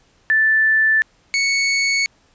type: tone pair in turn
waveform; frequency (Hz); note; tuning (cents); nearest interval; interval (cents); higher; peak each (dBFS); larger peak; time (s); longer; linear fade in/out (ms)
sine / sawtooth; 1760 / 2217; A6 / C#7; 0 / 0; major third; 400; second; -12; neither; 0.3-1.02 / 1.34-2.06; neither; 0
effects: pink hiss -57 dBFS RMS until 2.34 s + resampled to 16000 Hz